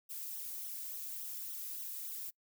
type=noise with flanger; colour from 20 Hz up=violet; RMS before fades=-43 dBFS; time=0.09-2.31 s; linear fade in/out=20 ms; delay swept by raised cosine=0.41 to 2.21 ms; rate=3.5 Hz; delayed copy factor=-0.8; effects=noise-tail reverb RT60 0.1 s tail -25 dB re dry